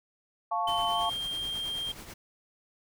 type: chord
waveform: sine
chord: F augmented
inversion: none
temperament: equal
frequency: 698.5 / 880 / 1108.7 Hz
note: F5 / A5 / C#6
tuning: 0 / 0 / 0 cents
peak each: -31 dBFS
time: 0.51-1.1 s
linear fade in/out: 10 ms
type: tone with pitch glide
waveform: triangle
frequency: 3069 to 3194 Hz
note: G7 to G7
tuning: -37 to +32 cents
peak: -30 dBFS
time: 0.67-1.92 s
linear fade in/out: 5 ms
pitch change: +69 cents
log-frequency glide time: 0.9-1.06 s
type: noise with tremolo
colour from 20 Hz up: pink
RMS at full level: -43 dBFS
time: 0.67-2.14 s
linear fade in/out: 10 ms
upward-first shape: triangle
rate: 9.2 Hz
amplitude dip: 55%
effects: none